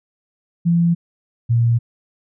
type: tone pair in turn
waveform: sine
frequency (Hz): 170.2 / 117.25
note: F3 / A#2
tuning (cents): -44 / +11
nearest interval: tritone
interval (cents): 645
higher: first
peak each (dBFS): -12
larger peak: neither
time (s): 0.65-0.95 / 1.49-1.79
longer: neither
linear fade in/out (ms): 20
effects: none